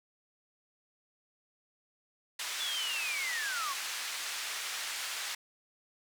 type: band-pass noise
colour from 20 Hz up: pink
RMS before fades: -38 dBFS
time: 2.39-5.35 s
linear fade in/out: 5 ms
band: 1600 to 9100 Hz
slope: 12 dB/octave
type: linear sweep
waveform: sine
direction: down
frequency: 3511 to 1045 Hz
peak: -34 dBFS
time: 2.59-3.74 s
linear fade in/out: 20 ms
effects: none